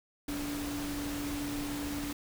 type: tone in noise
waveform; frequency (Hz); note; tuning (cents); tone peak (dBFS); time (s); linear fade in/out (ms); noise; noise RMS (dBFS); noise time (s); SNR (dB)
sine; 289.1; D4; -27; -35; 0.28-2.13; 5; pink; -40; 0.28-2.13; +2
effects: none

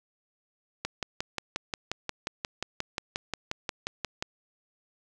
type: click train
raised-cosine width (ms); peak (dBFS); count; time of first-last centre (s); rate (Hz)
0.2; -13; 20; 0.85-4.225; 5.63
effects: none

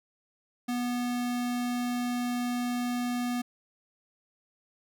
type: tone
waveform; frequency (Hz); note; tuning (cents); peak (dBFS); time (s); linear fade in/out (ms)
square; 244.3; B3; -19; -29; 0.68-3.42; 10
effects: none

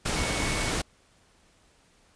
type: tone in noise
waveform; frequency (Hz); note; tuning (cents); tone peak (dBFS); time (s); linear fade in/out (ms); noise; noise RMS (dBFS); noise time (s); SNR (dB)
sine; 2217; C#7; 0; -35; 0.16-0.71; 10; pink; -28; 0.05-0.82; -10
effects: pink hiss -62 dBFS RMS until 2.15 s + resampled to 22050 Hz

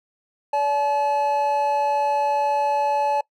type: tone pair together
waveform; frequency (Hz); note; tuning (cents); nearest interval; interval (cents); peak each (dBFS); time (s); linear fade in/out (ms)
triangle; 573.3 / 859; D5 / A5; -42 / -42; perfect fifth; 700; -22 / -18; 0.53-3.21; 5
effects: noise-tail reverb RT60 0.1 s tail -23 dB re dry

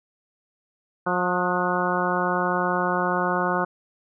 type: harmonic tone with a mistuned harmonic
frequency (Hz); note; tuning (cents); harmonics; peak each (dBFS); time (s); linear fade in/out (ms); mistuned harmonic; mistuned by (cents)
179; F3; +43; 1 / 2 / 3 / 4 / 5 / 6 / 7 / 8; -29 / -29 / -29 / -29 / -29 / -29 / -29 / -29; 1.06-3.65; 10; 8; +38
effects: none

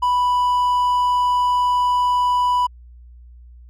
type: tone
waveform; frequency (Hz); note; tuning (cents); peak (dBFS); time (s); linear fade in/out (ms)
triangle; 987.8; B5; 0; -13; 0.02-2.67; 10
effects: added 60 Hz sine -40 dBFS peak until 3.69 s

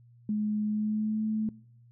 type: tone with pitch glide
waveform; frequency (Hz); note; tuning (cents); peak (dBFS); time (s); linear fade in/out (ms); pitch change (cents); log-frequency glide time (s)
sine; 211.4 to 217.1; G#3 to A3; +31 to -23; -26; 0.29-1.49; 2; +46; 0.66-1.24
effects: noise-tail reverb RT60 0.7 s tail -24 dB re dry + added 119 Hz sine -54 dBFS peak until 1.91 s

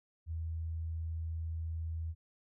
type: tone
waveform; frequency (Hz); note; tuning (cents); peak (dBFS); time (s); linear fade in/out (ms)
sine; 81.4; E2; -21; -35; 0.26-2.15; 50
effects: none

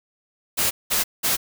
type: noise bursts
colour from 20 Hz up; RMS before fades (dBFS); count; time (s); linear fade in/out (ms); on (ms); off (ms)
white; -21; 3; 0.57-1.37; 20; 140; 190
effects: none

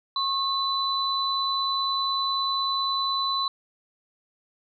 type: tone pair together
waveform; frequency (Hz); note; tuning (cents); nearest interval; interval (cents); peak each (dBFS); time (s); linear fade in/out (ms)
sine; 1086 / 3995; C#6 / B7; -36 / +19; octave + major seventh; 2255; -26; 0.16-3.48; 2
effects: none

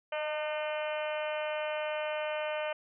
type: harmonic tone with a mistuned harmonic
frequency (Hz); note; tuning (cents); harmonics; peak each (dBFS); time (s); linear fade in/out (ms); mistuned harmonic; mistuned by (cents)
302.8; D#4; -47; 2 / 3 / 4 / 5 / 6 / 7 / 8 / 9 / 10; -33 / -41 / -44 / -43 / -47 / -46 / -44 / -47 / -46; 0.12-2.73; 5; 2; +16
effects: none

